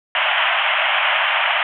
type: band-pass noise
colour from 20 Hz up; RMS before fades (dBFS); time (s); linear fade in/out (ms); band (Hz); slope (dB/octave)
white; -18; 0.15-1.63; 2; 600 to 3200; 96
effects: none